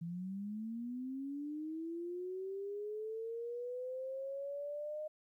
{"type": "linear sweep", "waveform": "sine", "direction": "up", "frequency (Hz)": [164.8, 616], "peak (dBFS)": -39, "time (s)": [0.01, 5.08], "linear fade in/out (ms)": 10, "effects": ["13-bit"]}